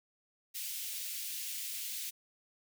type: high-pass noise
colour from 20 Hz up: white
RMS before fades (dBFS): -40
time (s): 0.54-2.11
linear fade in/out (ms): 20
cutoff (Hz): 2300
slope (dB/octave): 24
effects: none